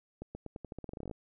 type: accelerating click train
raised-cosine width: 2 ms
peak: -28 dBFS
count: 17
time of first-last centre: 0.22-1.112 s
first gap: 130 ms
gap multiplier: 0.87
effects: none